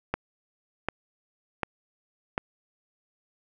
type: click train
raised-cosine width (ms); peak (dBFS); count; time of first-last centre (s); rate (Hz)
0.5; -11; 4; 0.14-2.379; 1.34
effects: none